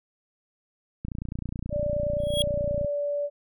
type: click train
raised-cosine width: 5 ms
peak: -20 dBFS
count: 54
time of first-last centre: 1.05-2.847 s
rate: 29.5 Hz
type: tone with pitch glide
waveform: sine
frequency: 587.3 to 578.5 Hz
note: D5 to D5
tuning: 0 to -26 cents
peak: -25 dBFS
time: 1.7-3.3 s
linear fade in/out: 50 ms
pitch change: -26 cents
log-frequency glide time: 1.81-2.97 s
type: tone with exponential growth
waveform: square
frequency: 3309 Hz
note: G#7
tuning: 7 cents flat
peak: -20 dBFS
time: 2.19-2.42 s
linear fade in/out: 1 ms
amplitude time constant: 49 ms
effects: none